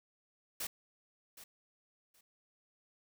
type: noise with echo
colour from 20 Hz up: white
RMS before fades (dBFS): -39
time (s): 0.6-0.67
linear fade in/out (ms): 5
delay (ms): 770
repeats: 2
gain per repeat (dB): -14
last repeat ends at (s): 2.21
effects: none